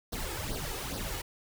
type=noise with flanger; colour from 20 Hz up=pink; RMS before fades=-36 dBFS; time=0.12-1.22 s; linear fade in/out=10 ms; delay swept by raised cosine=0.2 to 2.4 ms; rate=2.4 Hz; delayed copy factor=+0.75; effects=none